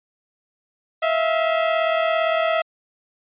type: tone pair together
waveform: sawtooth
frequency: 647.4 / 685 Hz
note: E5 / F5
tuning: -31 / -34 cents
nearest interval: minor second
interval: 97 cents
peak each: -15 / -20 dBFS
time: 1.02-2.62 s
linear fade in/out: 10 ms
effects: resampled to 8000 Hz